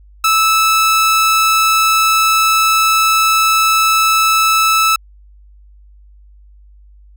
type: tone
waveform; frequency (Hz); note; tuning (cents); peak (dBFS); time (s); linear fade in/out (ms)
sawtooth; 1310; E6; -11; -6; 0.24-4.96; 5
effects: added 50 Hz sine -40 dBFS peak until 7.16 s